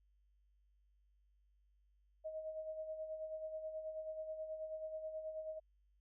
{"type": "tone with tremolo", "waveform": "sine", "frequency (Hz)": 629, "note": "D#5", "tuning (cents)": 19, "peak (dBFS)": -40, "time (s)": [2.24, 5.6], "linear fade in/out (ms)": 20, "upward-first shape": "sine", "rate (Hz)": 9.3, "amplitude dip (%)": 55, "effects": ["added 50 Hz sine -70 dBFS peak until 6 s"]}